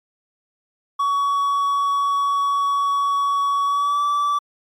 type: tone with pitch glide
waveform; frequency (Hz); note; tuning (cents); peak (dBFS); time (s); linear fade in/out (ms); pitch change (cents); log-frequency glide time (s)
triangle; 1126 to 1158.3; C#6 to D6; +27 to -24; -15; 0.99-4.39; 10; +49; 3.64-4.02
effects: MP3 96 kbps